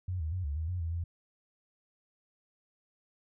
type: tone with pitch steps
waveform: sine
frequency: 91.4 / 78.4 / 91.9 / 71.7 / 79.8 / 90.1 / 82.5 / 85.1 Hz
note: F#2 / D#2 / F#2 / D2 / D#2 / F#2 / E2 / F2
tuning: -21 / +14 / -11 / -41 / +44 / -45 / +2 / -44 cents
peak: -31 dBFS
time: 0.08-1.04 s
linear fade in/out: 5 ms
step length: 120 ms
effects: none